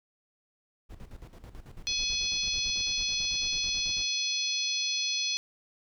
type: noise with tremolo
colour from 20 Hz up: brown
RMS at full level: -43 dBFS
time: 0.89-4.07 s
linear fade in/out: 20 ms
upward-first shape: square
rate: 9.1 Hz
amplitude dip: 70%
type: harmonic tone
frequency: 846 Hz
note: G#5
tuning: 32 cents sharp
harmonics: 3 / 4 / 5 / 6 / 7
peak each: -35 / -33 / -32 / -38 / -35 dBFS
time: 1.87-5.37 s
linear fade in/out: 0 ms
effects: none